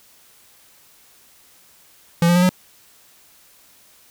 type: tone with pitch steps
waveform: square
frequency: 170 / 174.17 / 178.45 / 182.83 Hz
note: F3 / F3 / F3 / F#3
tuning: -46 / -4 / +38 / -20 cents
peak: -13 dBFS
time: 2.22-2.492 s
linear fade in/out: 2 ms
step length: 68 ms
effects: white hiss -52 dBFS RMS until 4.1 s